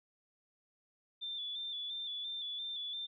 sine tone with vibrato, 3508 Hz, A7, 6 cents flat, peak -38 dBFS, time 1.21-3.07 s, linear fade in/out 20 ms, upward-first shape square, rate 2.9 Hz, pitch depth 34 cents each way, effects none

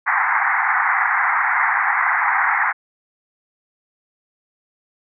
white band-pass noise, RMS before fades -18 dBFS, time 0.06-2.73 s, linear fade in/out 20 ms, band 760 to 2100 Hz, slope 96 dB/octave, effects none

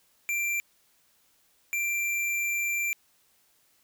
square tone bursts at uneven times, 2359 Hz, D7, 7 cents sharp, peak -27 dBFS, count 2, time 0.29-0.6 / 1.73-2.93 s, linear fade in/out 0 ms, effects white hiss -66 dBFS RMS until 3.83 s

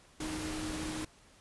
sine tone in noise, 311.1 Hz, D#4, in tune, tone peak -38 dBFS, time 0.2-1.05 s, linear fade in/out 5 ms, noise pink, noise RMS -40 dBFS, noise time 0.2-1.05 s, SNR -1 dB, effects pink hiss -61 dBFS RMS until 1.4 s + resampled to 24000 Hz

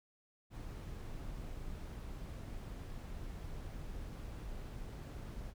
brown noise, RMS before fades -45 dBFS, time 0.5-5.54 s, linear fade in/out 50 ms, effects none

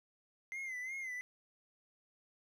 triangle tone with vibrato, 2067 Hz, C7, 22 cents flat, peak -38 dBFS, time 0.52-1.21 s, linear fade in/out 0 ms, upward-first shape sine, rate 2.8 Hz, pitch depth 77 cents each way, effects none

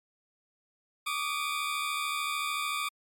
20% pulse tone pair together, 1148 / 1221.5 Hz, D6 / D#6, -40 / -32 cents, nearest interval minor second, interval 108 cents, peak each -28 dBFS, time 1.06-2.89 s, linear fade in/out 10 ms, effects MP3 64 kbps

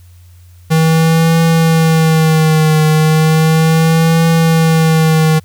square tone with vibrato, 159.9 Hz, D#3, 48 cents sharp, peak -8 dBFS, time 0.7-5.4 s, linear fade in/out 20 ms, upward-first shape triangle, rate 0.35 Hz, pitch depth 53 cents each way, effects added 88 Hz sine -37 dBFS peak until 5.44 s + white hiss -52 dBFS RMS until 5.44 s

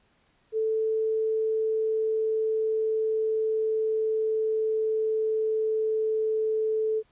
sine tone with pitch glide, 440 to 437 Hz, A4 to A4, 0 to -12 cents, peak -23 dBFS, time 0.52-7.03 s, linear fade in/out 50 ms, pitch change -12 cents, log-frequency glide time 1.08-6.54 s, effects pink hiss -66 dBFS RMS until 7.11 s + resampled to 8000 Hz

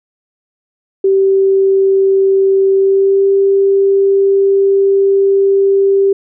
sine tone with pitch glide, 387.7 to 392.9 Hz, G4 to G4, -19 to +4 cents, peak -7 dBFS, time 1.04-6.13 s, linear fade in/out 5 ms, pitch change +23 cents, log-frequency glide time 2.75-3.27 s, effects none

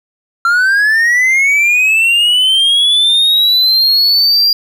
triangle linear sweep, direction up, 1360 to 4798 Hz, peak -6 dBFS, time 0.45-4.53 s, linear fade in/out 2 ms, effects none

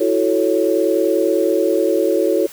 sine chord, F# minor seventh, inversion third, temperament equal, 329.6 / 370 / 440 / 554.4 Hz, E4 / F#4 / A4 / C#5, 0 / 0 / 0 / 0 cents, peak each -19 dBFS, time 0-2.47 s, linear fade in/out 10 ms, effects white hiss -39 dBFS RMS until 2.52 s

